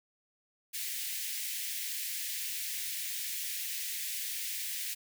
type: high-pass noise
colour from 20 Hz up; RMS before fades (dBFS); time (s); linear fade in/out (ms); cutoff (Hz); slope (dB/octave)
white; -37; 0.73-4.95; 20; 1800; 48
effects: none